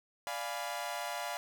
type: chord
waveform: sawtooth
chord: D diminished seventh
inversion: none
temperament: equal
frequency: 587.3 / 698.5 / 830.6 / 987.8 Hz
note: D5 / F5 / Ab5 / Cb6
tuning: 0 / 0 / 0 / 0 cents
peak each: -39 / -36 / -39 / -39 dBFS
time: 0.27-1.37 s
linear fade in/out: 0 ms
effects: none